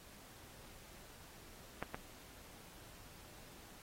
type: clicks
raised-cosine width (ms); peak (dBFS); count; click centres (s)
0.5; -24 / -27; 2; 1.826 / 1.945
effects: pink hiss -58 dBFS RMS until 3.82 s + AAC 48 kbps